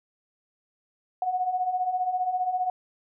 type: beating tone pair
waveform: sine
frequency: 722 / 737 Hz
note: F#5 / F#5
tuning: -43 / -7 cents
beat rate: 15 Hz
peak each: -31 / -25 dBFS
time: 1.22-2.7 s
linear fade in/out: 2 ms
effects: none